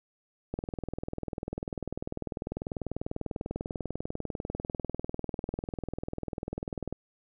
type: click train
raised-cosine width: 2 ms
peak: -20 dBFS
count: 130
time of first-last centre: 0.54-6.926 s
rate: 20.2 Hz
effects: none